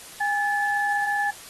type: tone pair together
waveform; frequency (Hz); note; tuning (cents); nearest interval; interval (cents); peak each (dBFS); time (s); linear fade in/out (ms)
sine; 817 / 1731.2; G#5 / A6; -29 / -29; octave + minor second; 1300; -24 / -24; 0.2-1.31; 10
effects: white hiss -43 dBFS RMS until 1.49 s + AAC 32 kbps